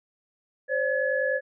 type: tone cluster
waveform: sine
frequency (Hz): 523 / 573 / 1702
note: C5 / D5 / G#6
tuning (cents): -1 / -43 / +42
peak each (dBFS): -26 / -29 / -27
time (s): 0.68-1.41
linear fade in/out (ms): 50
effects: none